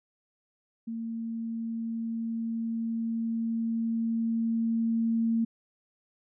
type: tone with level ramp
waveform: sine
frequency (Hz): 227.9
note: A#3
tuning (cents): -39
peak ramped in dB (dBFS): -32 to -23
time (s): 0.87-5.45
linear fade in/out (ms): 10
effects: none